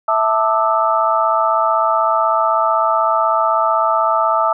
sine tone cluster, 658 / 885 / 1191 / 1307 Hz, E5 / A5 / D6 / E6, -3 / +10 / +24 / -15 cents, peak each -18 dBFS, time 0.08-4.53 s, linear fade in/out 5 ms, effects none

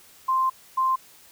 sine tone pair in turn, 1046.5 / 1046.5 Hz, C6 / C6, 0 / 0 cents, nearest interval unison, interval 0 cents, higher neither, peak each -19 dBFS, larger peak neither, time 0.28-0.5 / 0.77-0.96 s, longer first, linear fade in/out 10 ms, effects white hiss -52 dBFS RMS until 1.31 s

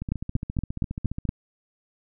two click trains, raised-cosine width 5 ms, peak -12 / -18 dBFS, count 6 / 19, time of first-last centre 0.12-1.291 / 0.02-1.253 s, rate 4.27 / 14.6 Hz, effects none

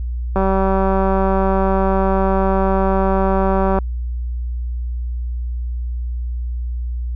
click train, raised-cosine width 1 ms, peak -5 dBFS, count 659, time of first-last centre 0.36-3.787 s, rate 192 Hz, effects added 60 Hz sine -20 dBFS peak until 7.15 s

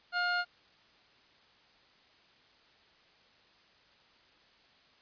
45% pulse tone pair together, 710 / 1420 Hz, F5 / F6, +28 / +28 cents, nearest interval octave, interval 1200 cents, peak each -35 / -30 dBFS, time 0.12-0.45 s, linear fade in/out 50 ms, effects white hiss -63 dBFS RMS until 5.01 s + resampled to 11025 Hz

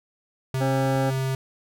square tone with pitch glide, 131.8 to 132.72 Hz, C3 to C3, +13 to +25 cents, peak -24 dBFS, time 0.54-1.35 s, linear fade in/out 2 ms, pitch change +12 cents, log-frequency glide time 0.75-1.15 s
harmonic tone, 268.9 Hz, C4, 47 cents sharp, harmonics 1 / 2 / 3 / 5 / 6, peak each -27 / -26 / -29 / -38 / -39 dBFS, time 0.6-1.11 s, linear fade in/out 20 ms
clicks, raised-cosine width 3 ms, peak -38 / -34 / -30 / -38 / -39 / -32 dBFS, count 6, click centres 0.794 / 0.858 / 0.96 / 1.03 / 1.113 / 1.177 s
effects none

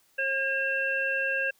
harmonic tone, 539 Hz, C#5, 49 cents flat, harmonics 1 / 3 / 5, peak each -33 / -27 / -31 dBFS, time 0.18-1.51 s, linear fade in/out 10 ms, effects white hiss -65 dBFS RMS until 1.59 s

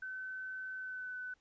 sine tone with pitch glide, 1523 to 1500.3 Hz, F#6 to F#6, +50 to +24 cents, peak -40 dBFS, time 0.02-1.34 s, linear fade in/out 5 ms, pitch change -26 cents, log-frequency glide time 0.76-1.17 s, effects pink hiss -75 dBFS RMS until 1.4 s + resampled to 16000 Hz

